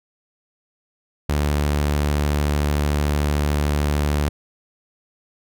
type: tone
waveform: sawtooth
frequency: 73.42 Hz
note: D2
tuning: in tune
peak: -14 dBFS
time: 1.29-4.29 s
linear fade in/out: 5 ms
effects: none